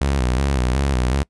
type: tone with vibrato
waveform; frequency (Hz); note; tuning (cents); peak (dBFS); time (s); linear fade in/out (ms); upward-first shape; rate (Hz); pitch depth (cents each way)
sawtooth; 65.41; C2; 0; -13; 0.01-1.23; 0; square; 2.7; 99
effects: noise-tail reverb RT60 0.1 s tail -23 dB re dry + resampled to 24000 Hz